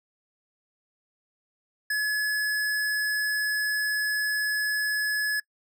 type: tone with hard clipping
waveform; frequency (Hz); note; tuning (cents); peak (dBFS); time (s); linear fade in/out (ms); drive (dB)
sine; 1702; G#6; +42; -25; 1.9-5.4; 5; 18
effects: noise-tail reverb RT60 0.1 s tail -25 dB re dry